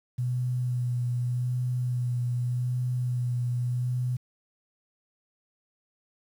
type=tone with vibrato; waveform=sine; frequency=123.47 Hz; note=B2; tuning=in tune; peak=-25 dBFS; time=0.18-4.17 s; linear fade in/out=10 ms; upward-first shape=sine; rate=0.84 Hz; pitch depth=20 cents each way; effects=9-bit